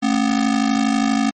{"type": "ring-modulated tone", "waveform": "square", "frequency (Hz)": 246.9, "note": "B3", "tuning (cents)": 0, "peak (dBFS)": -13, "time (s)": [0.02, 1.31], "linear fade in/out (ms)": 20, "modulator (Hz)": 26.2, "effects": ["MP3 32 kbps"]}